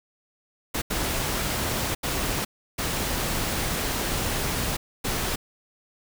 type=noise bursts at uneven times; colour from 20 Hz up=pink; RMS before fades=-27 dBFS; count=5; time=0.74-0.82 / 0.9-1.95 / 2.03-2.45 / 2.78-4.77 / 5.04-5.36 s; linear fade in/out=10 ms; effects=none